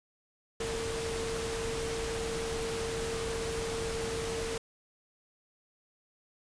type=tone in noise; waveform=sine; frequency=454.6 Hz; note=A#4; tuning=43 cents flat; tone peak=-34 dBFS; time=0.6-4.58 s; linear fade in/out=5 ms; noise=pink; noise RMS=-37 dBFS; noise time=0.6-4.58 s; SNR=0 dB; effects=resampled to 22050 Hz